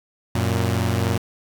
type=tone pair together; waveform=sawtooth; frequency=92.5 / 116.14 Hz; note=F#2 / A#2; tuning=0 / -6 cents; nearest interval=major third; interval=394 cents; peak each=-18 dBFS; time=0.35-1.18 s; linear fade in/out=5 ms; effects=7-bit